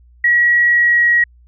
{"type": "tone with pitch glide", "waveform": "sine", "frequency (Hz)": [1916, 1903.9], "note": ["A#6", "A#6"], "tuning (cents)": [47, 36], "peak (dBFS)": -9, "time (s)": [0.24, 1.24], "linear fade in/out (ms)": 5, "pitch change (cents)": -11, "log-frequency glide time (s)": [0.68, 1.04], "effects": ["added 60 Hz sine -44 dBFS peak until 1.47 s"]}